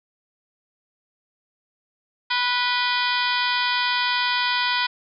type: harmonic tone with a mistuned harmonic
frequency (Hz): 491.5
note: B4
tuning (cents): -8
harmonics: 2 / 3 / 4 / 5 / 6 / 7 / 8 / 9 / 10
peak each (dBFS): -25 / -27 / -28 / -29 / -30 / -30 / -31 / -32 / -32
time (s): 2.3-4.87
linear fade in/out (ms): 10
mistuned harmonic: 6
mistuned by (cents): +100
effects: none